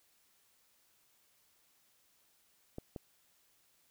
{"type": "clicks", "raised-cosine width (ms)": 2, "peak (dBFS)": -28, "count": 2, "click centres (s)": [2.784, 2.962], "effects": ["white hiss -71 dBFS RMS until 3.9 s"]}